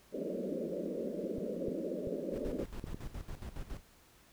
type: band-pass noise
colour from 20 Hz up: white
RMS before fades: -38 dBFS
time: 0.12-2.65 s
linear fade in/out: 20 ms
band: 170 to 590 Hz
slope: 96 dB/octave
type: clicks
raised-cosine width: 3 ms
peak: -27 dBFS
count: 5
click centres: 1.383 / 1.684 / 2.073 / 2.841 / 2.945 s
type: noise with tremolo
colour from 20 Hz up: brown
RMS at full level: -41 dBFS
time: 2.31-3.83 s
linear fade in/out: 50 ms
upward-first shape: square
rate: 7.2 Hz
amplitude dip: 75%
effects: pink hiss -63 dBFS RMS until 4.32 s